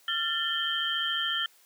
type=tone cluster; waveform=sine; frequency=1375 / 1773 / 3007 / 3161 Hz; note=F6 / A6 / F#7 / G7; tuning=-27 / +13 / +27 / +14 cents; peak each=-34 / -33 / -36 / -29 dBFS; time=0.08-1.46 s; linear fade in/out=2 ms; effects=white hiss -60 dBFS RMS until 1.65 s + high-pass 400 Hz 12 dB/octave